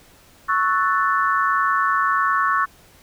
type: chord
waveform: sine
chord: F# minor seventh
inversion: second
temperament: equal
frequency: 1108.7 / 1318.5 / 1480 / 1760 Hz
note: C#6 / E6 / F#6 / A6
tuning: 0 / 0 / 0 / 0 cents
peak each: -19 / -23 / -24 / -25 dBFS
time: 0.48-2.66 s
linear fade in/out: 20 ms
effects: pink hiss -51 dBFS RMS until 3.02 s